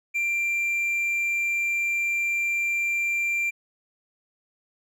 triangle tone, 2368 Hz, D7, 14 cents sharp, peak -21 dBFS, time 0.14-3.51 s, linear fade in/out 20 ms, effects none

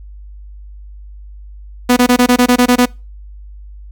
sawtooth tone bursts, 246.9 Hz, B3, in tune, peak -3 dBFS, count 10, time 1.89-2.858 s, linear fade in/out 10 ms, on 77 ms, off 22 ms, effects noise-tail reverb RT60 0.3 s tail -25 dB re dry + added 50 Hz sine -31 dBFS peak until 3.91 s

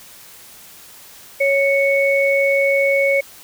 sine tone pair together, 554.2 / 2217 Hz, C#5 / C#7, -1 / 0 cents, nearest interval 2 octaves, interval 2401 cents, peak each -15 / -17 dBFS, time 1.4-3.21 s, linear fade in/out 10 ms, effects white hiss -42 dBFS RMS until 3.43 s

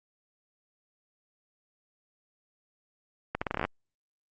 accelerating click train, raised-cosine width 0.5 ms, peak -14 dBFS, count 11, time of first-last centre 3.35-3.651 s, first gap 65 ms, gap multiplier 0.81, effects Opus 48 kbps

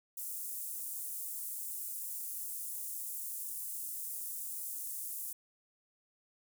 pink high-pass noise, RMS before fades -41 dBFS, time 0.17-5.33 s, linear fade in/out 5 ms, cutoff 9000 Hz, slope 24 dB/octave, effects none

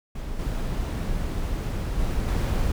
brown noise with level steps, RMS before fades -32 / -27 / -25 / -23 dBFS, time 0.15-2.72 s, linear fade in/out 5 ms, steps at 0.39 / 1.99 / 2.28 s, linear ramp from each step 2 ms, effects none

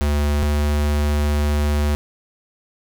square tone pair in turn, 73.2 / 73.75 Hz, D2 / D2, -5 / +8 cents, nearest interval unison, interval 13 cents, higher second, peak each -17 dBFS, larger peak neither, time 0.01-0.43 / 0.43-1.95 s, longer second, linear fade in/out 0 ms, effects none

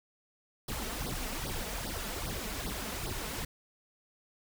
pink noise with flanger, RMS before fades -37 dBFS, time 0.68-3.45 s, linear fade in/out 5 ms, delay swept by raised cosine 0.2 to 4.7 ms, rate 2.5 Hz, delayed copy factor +0.85, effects none

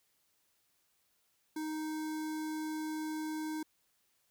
square tone with notch filter, 311.1 Hz, D#4, in tune, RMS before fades -38 dBFS, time 1.56-3.63 s, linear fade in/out 5 ms, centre 2800 Hz, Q 1.7, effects white hiss -75 dBFS RMS until 4.3 s

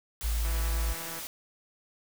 white noise, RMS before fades -39 dBFS, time 0.21-1.27 s, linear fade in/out 0 ms
sine tone, 55 Hz, A1, in tune, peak -26 dBFS, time 0.23-0.94 s, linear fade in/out 20 ms
click train, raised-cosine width 0.5 ms, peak -28 dBFS, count 123, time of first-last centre 0.45-1.189 s, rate 165 Hz
effects none

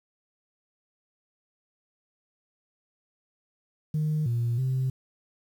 sine tone with pitch steps, 153.5 / 118.3 / 130.5 Hz, D#3 / A#2 / C3, -23 / +26 / -4 cents, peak -22 dBFS, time 3.94-4.9 s, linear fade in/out 5 ms, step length 320 ms, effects tanh soft clip ceiling -21 dBFS + 9-bit

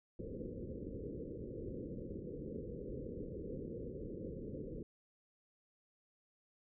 white low-pass noise, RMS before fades -45 dBFS, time 0.19-4.83 s, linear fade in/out 2 ms, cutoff 520 Hz, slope 96 dB/octave, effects none

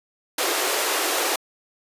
pink high-pass noise, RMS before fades -23 dBFS, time 0.38-1.36 s, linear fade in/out 5 ms, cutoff 330 Hz, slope 48 dB/octave, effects resampled to 32000 Hz

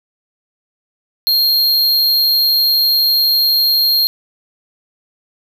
square tone, 4224 Hz, C8, 16 cents sharp, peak -11 dBFS, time 1.27-4.07 s, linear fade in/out 0 ms, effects none

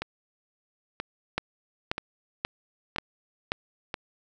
two click trains, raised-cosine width 0.3 ms, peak -15 / -10 dBFS, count 5 / 5, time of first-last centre 0.02-3.942 / 1.38-3.519 s, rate 1.02 / 1.87 Hz, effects none

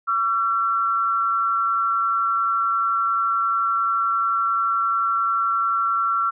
sine tone pair together, 1140 / 1355.7 Hz, C#6 / E6, +48 / +48 cents, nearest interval minor third, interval 300 cents, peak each -25 / -19 dBFS, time 0.07-6.31 s, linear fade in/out 20 ms, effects none

